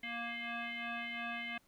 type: tone with frequency modulation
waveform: sine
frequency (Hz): 233.1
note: A#3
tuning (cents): 0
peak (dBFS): -38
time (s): 0.03-1.58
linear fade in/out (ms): 5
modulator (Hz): 469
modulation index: 5.7
effects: pink hiss -71 dBFS RMS until 1.67 s